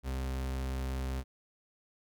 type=tone; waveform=40% pulse; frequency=65.41 Hz; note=C2; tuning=in tune; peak=-32 dBFS; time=0.03-1.24 s; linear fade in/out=50 ms; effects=none